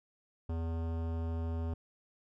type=tone with hard clipping; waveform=sine; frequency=82.41 Hz; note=E2; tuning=in tune; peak=-35 dBFS; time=0.49-1.74 s; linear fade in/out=5 ms; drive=18 dB; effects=none